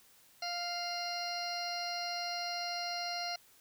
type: harmonic tone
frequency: 698.5 Hz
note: F5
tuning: in tune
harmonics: 1 / 2 / 3 / 4 / 6 / 7 / 8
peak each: -39 / -46 / -45 / -48 / -40 / -46 / -46 dBFS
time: 0.42-3.36 s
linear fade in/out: 5 ms
effects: white hiss -63 dBFS RMS until 3.6 s